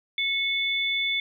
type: tone pair together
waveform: sine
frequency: 2200 / 3492 Hz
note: C#7 / A7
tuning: -14 / -14 cents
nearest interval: minor sixth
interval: 800 cents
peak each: -26 dBFS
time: 0.18-1.2 s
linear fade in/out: 2 ms
effects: none